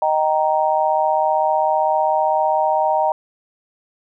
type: chord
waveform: sine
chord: Eb major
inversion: none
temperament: just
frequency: 622.3 / 777.8 / 933.4 Hz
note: Eb5 / G5 / Bb5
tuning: 0 / -14 / +2 cents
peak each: -19 dBFS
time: 0.02-3.12 s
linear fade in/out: 2 ms
effects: none